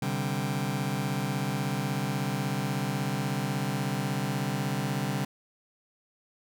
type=chord; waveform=sawtooth; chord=C suspended second; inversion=none; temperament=just; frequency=130.81 / 147.16 / 196.22 Hz; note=C3 / D3 / G3; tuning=0 / +4 / +2 cents; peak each=-28 dBFS; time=0.02-5.25 s; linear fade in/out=5 ms; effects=none